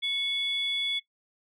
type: tone pair together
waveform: sine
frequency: 2200 / 3426 Hz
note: C#7 / A7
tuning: -14 / -47 cents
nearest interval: minor sixth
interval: 767 cents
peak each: -31 / -27 dBFS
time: 0.02-1 s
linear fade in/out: 20 ms
effects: noise-tail reverb RT60 0.1 s tail -18 dB re dry + tanh soft clip ceiling -21 dBFS